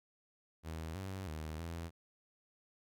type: tone with pitch steps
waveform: sawtooth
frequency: 80.3 / 95.5 / 78 / 83.6 Hz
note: E2 / G2 / D#2 / E2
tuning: -45 / -45 / +5 / +25 cents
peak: -37 dBFS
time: 0.63-1.91 s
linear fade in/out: 50 ms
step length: 320 ms
effects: none